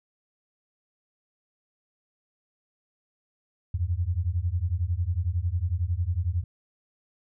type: beating tone pair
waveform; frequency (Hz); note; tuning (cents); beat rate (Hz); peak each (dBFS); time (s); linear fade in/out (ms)
sine; 82.41 / 93.41; E2 / F#2; 0 / +17; 11; -27; 3.74-6.44; 5
effects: none